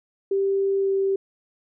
sine tone with pitch glide, 392 to 389.3 Hz, G4 to G4, 0 to -12 cents, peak -19 dBFS, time 0.31-1.16 s, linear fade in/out 5 ms, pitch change -12 cents, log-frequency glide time 0.79-0.9 s, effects none

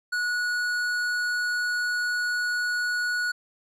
sine tone with tanh clipping, 1462 Hz, F#6, 21 cents flat, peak -26 dBFS, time 0.12-3.32 s, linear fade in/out 10 ms, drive 13 dB, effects none

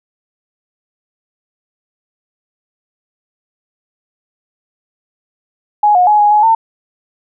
sine tone with pitch steps, 835 / 722 / 841 / 830 / 842 / 902 Hz, G#5 / F#5 / G#5 / G#5 / G#5 / A5, +9 / -43 / +22 / -1 / +24 / +43 cents, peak -6 dBFS, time 5.83-6.55 s, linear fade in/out 5 ms, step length 120 ms, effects none

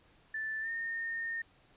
sine tone with pitch glide, 1760 to 1830.5 Hz, A6 to A#6, 0 to -32 cents, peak -34 dBFS, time 0.34-1.42 s, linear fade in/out 5 ms, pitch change +68 cents, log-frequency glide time 0.61-0.7 s, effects pink hiss -65 dBFS RMS until 1.76 s + resampled to 8000 Hz

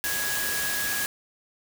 sine tone in noise, 1661.2 Hz, G#6, in tune, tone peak -30 dBFS, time 0.04-1.06 s, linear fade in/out 0 ms, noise white, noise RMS -29 dBFS, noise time 0.04-1.06 s, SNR -4 dB, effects none

